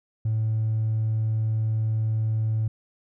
sine tone with hard clipping, 110 Hz, A2, in tune, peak -22 dBFS, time 0.25-2.68 s, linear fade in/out 5 ms, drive 1 dB, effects none

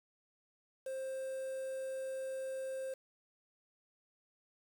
triangle tone with quantisation, 528 Hz, C5, 16 cents sharp, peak -36 dBFS, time 0.86-2.94 s, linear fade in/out 5 ms, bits 9, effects none

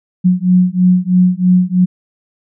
sine beating tone pair, 180.2 / 183.3 Hz, F#3 / F#3, -45 / -16 cents, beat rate 3.1 Hz, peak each -11 dBFS, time 0.24-1.86 s, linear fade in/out 20 ms, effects none

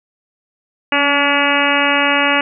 harmonic tone with a mistuned harmonic, 285.3 Hz, C#4, 50 cents sharp, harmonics 1 / 2 / 3 / 4 / 5 / 6 / 7 / 8 / 9 / 10, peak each -21 / -21 / -21 / -21 / -21 / -21 / -21 / -21 / -21 / -21 dBFS, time 0.92-2.41 s, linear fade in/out 2 ms, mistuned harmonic 1, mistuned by -23 cents, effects none

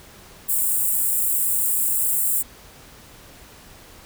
white high-pass noise, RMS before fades -21 dBFS, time 0.48-2.43 s, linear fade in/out 20 ms, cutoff 7500 Hz, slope 96 dB/octave, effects pink hiss -46 dBFS RMS until 4.05 s

